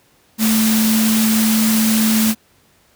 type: tone in noise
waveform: sine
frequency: 220 Hz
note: A3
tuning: in tune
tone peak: -13 dBFS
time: 0.38-2.35 s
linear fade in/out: 50 ms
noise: white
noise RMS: -20 dBFS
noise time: 0.38-2.35 s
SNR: +4 dB
effects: pink hiss -55 dBFS RMS until 2.95 s + high-pass 60 Hz 12 dB/octave